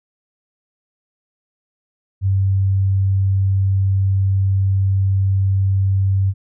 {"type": "tone", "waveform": "sine", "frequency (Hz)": 96.8, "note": "G2", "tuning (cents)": -21, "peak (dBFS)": -13, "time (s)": [2.21, 6.34], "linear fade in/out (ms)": 50, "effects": []}